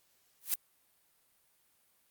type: noise with exponential growth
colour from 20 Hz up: blue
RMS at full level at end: -26 dBFS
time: 0.41-0.54 s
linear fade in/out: 2 ms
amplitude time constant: 28 ms
effects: white hiss -71 dBFS RMS until 2.1 s + Opus 48 kbps